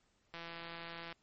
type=click train; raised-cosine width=0.3 ms; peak=-30 dBFS; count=133; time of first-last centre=0.34-1.126 s; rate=168 Hz; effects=pink hiss -75 dBFS RMS until 1.22 s + MP3 32 kbps